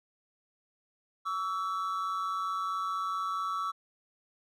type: tone pair together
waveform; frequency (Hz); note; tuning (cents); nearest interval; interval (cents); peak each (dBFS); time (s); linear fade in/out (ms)
triangle; 1134 / 1318.5; C#6 / E6; +39 / 0; minor third; 261; -32 / -31; 1.25-3.72; 20
effects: none